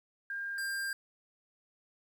sine / square tone pair in turn, 1604 / 1596 Hz, G6 / G6, +39 / +31 cents, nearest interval unison, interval 8 cents, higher first, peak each -35 / -34 dBFS, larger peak second, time 0.3-0.58 / 0.58-0.93 s, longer second, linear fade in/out 2 ms, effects 11-bit

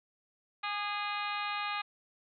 harmonic tone with a mistuned harmonic, 412.7 Hz, G#4, 11 cents flat, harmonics 2 / 3 / 4 / 5 / 6 / 7 / 8 / 9 / 10, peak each -39 / -37 / -43 / -43 / -40 / -46 / -50 / -45 / -48 dBFS, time 0.63-1.82 s, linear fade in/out 10 ms, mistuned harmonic 3, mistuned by -21 cents, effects none

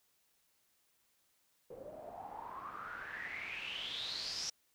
white noise with low-pass filter sweep, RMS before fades -44 dBFS, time 1.7-4.5 s, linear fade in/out 5 ms, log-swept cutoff 490 to 5700 Hz, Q 8.9, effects white hiss -75 dBFS RMS until 4.74 s

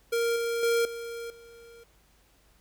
square tone with level steps, 466.2 Hz, A#4, in tune, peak -25 / -28 / -23 / -36 / -49 dBFS, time 0.12-1.84 s, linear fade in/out 10 ms, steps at 0.36 / 0.63 / 0.85 / 1.3 s, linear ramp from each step 2 ms, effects added 50 Hz sine -64 dBFS peak until 2.6 s + pink hiss -64 dBFS RMS until 2.6 s

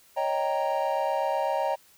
triangle chord, Eb dominant seventh, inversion third, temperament equal, 554.4 / 622.3 / 784 / 932.3 Hz, Db5 / Eb5 / G5 / Bb5, 0 / 0 / 0 / 0 cents, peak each -28 dBFS, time 0.16-1.76 s, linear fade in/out 20 ms, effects white hiss -58 dBFS RMS until 1.97 s

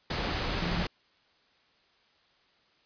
sine tone in noise, 172.8 Hz, F3, 18 cents flat, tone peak -32 dBFS, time 0.62-0.83 s, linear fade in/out 5 ms, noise pink, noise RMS -31 dBFS, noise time 0.1-0.87 s, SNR -4 dB, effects white hiss -66 dBFS RMS until 2.85 s + resampled to 11025 Hz

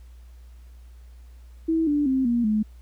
sine tone with pitch steps, 324.4 / 292.4 / 263.5 / 237.5 / 214 Hz, E4 / D4 / C4 / A#3 / A3, -28 / -7 / +12 / +33 / -48 cents, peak -19 dBFS, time 1.68-2.63 s, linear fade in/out 10 ms, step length 190 ms, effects added 60 Hz sine -43 dBFS peak until 2.81 s + pink hiss -63 dBFS RMS until 2.81 s

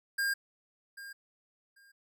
square tone with echo, 1609 Hz, G6, 45 cents sharp, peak -29 dBFS, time 0.18-0.34 s, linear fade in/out 10 ms, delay 790 ms, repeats 2, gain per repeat -15 dB, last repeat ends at 1.92 s, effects none

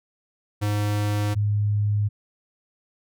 square / sine tone pair in turn, 103.83 / 103.83 Hz, G#2 / G#2, 0 / 0 cents, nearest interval unison, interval 0 cents, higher neither, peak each -22 / -19 dBFS, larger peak second, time 0.61-1.35 / 1.35-2.09 s, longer neither, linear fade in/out 20 ms, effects none

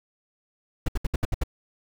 brown noise bursts, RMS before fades -22 dBFS, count 7, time 0.86-1.436 s, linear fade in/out 5 ms, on 24 ms, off 68 ms, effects none

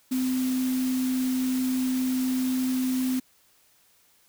sine tone in noise, 256.7 Hz, C4, 33 cents flat, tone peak -23 dBFS, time 0.11-3.2 s, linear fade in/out 10 ms, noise white, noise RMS -38 dBFS, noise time 0.11-3.2 s, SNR +12 dB, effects white hiss -62 dBFS RMS until 4.28 s

